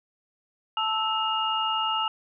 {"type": "tone cluster", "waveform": "sine", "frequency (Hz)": [881, 1312, 2841], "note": ["A5", "E6", "F7"], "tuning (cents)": [2, -9, 29], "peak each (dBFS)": -28, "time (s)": [0.77, 2.08], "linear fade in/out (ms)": 2, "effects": []}